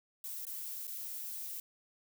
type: noise with dropouts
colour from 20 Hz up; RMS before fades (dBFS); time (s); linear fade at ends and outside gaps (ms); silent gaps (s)
violet; -42; 0.24-1.6; 1; 0.452-0.468 / 0.87-0.877
effects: none